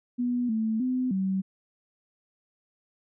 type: tone with pitch steps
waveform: sine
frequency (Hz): 244.7 / 220.8 / 254.4 / 190.9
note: B3 / A3 / C4 / G3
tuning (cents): -16 / +6 / -48 / -46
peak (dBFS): -24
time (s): 0.18-1.42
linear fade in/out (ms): 20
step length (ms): 310
effects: none